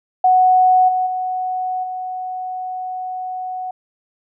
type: tone with level steps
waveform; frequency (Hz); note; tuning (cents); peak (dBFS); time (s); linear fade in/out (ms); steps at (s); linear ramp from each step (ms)
sine; 740; F#5; 0; -9 / -15 / -19 / -23; 0.24-3.71; 5; 0.88 / 1.06 / 1.83; 10
effects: none